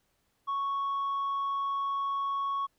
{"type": "tone with tanh clipping", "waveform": "sine", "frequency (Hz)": 1108.7, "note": "C#6", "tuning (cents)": 0, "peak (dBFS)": -29, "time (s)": [0.47, 2.67], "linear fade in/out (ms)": 20, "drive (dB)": 1, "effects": ["pink hiss -74 dBFS RMS until 2.78 s"]}